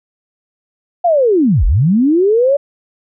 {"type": "linear two-way sweep", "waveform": "sine", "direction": "down then up", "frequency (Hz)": [723, 34.5, 580], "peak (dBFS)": -8, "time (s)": [1.04, 2.57], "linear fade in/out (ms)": 10, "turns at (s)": 1.65, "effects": []}